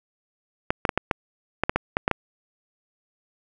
clicks, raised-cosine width 0.5 ms, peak -5 dBFS, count 11, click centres 0.705 / 0.852 / 0.892 / 0.976 / 1.112 / 1.636 / 1.695 / 1.76 / 1.969 / 2.079 / 2.113 s, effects none

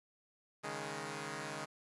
5% pulse chord, C# suspended second, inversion none, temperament equal, 138.59 / 155.56 / 207.7 Hz, C#3 / D#3 / G#3, 0 / 0 / 0 cents, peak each -34 / -33 / -34 dBFS, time 0.63-1.66 s, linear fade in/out 20 ms, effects resampled to 24000 Hz + 11-bit

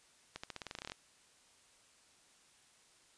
accelerating click train, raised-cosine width 0.2 ms, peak -25 dBFS, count 14, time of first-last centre 0.36-0.919 s, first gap 75 ms, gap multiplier 0.9, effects white hiss -66 dBFS RMS until 3.17 s + resampled to 22050 Hz

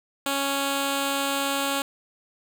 5% pulse tone with notch filter, 277.2 Hz, C#4, in tune, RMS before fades -26 dBFS, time 0.26-1.82 s, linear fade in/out 2 ms, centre 2000 Hz, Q 1.9, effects none

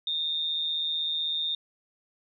sine tone with amplitude modulation, 3657 Hz, A#7, 34 cents flat, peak -24 dBFS, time 0.07-1.55 s, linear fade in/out 2 ms, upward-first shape sine, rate 156 Hz, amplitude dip 55%, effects 11-bit

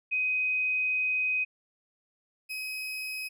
sine / 35% pulse tone pair in turn, 2512 / 2535 Hz, D#7 / D#7, +16 / +32 cents, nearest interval unison, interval 16 cents, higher second, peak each -25 / -32 dBFS, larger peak first, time 0.11-1.45 / 2.49-3.29 s, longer first, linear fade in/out 20 ms, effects none

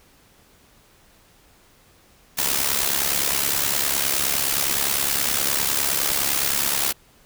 white noise with amplitude modulation, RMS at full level -19 dBFS, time 2.37-6.93 s, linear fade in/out 20 ms, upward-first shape sine, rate 69.7 Hz, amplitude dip 70%, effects pink hiss -55 dBFS RMS until 7.25 s

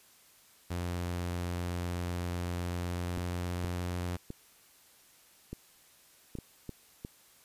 sawtooth tone with pitch glide, 87.9 to 88.72 Hz, F2 to F2, +12 to +28 cents, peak -29 dBFS, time 0.7-4.17 s, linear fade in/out 10 ms, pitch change +16 cents, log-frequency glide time 2.67-3.75 s
clicks, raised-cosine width 3 ms, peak -26 dBFS, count 8, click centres 3.176 / 3.645 / 4.304 / 5.53 / 6.353 / 6.387 / 6.693 / 7.049 s
effects white hiss -61 dBFS RMS until 7.44 s + resampled to 32000 Hz

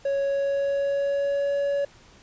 triangle tone with pitch glide, 554.4 to 564.7 Hz, C#5 to C#5, 0 to +32 cents, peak -20 dBFS, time 0.05-1.85 s, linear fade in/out 5 ms, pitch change +32 cents, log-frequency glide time 0.2-1.56 s, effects pink hiss -53 dBFS RMS until 2.22 s + resampled to 16000 Hz

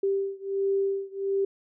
sine beating tone pair, 392 / 393.4 Hz, G4 / G4, 0 / +6 cents, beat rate 1.4 Hz, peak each -27 / -28 dBFS, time 0.03-1.45 s, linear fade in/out 5 ms, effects none

